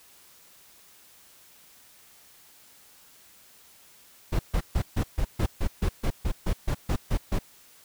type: noise bursts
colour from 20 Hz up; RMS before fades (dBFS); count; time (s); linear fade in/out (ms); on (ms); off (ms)
brown; -24; 15; 4.32-7.39; 10; 74; 140
effects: white hiss -55 dBFS RMS until 7.84 s